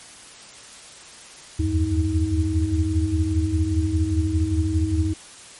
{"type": "tone cluster", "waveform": "sine", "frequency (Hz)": [78.4, 83.4, 95.7, 316.8], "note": ["D#2", "E2", "G2", "D#4"], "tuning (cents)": [14, 21, -41, 31], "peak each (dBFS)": -24, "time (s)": [1.59, 5.14], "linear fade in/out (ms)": 10, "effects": ["white hiss -43 dBFS RMS until 5.59 s", "MP3 48 kbps"]}